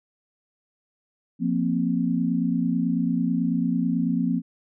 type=chord; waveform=sine; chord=F suspended fourth; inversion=none; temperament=just; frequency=174.61 / 232.8 / 261.9 Hz; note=F3 / Bb3 / C4; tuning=0 / -2 / +2 cents; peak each=-25 dBFS; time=1.39-4.42 s; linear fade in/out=50 ms; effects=none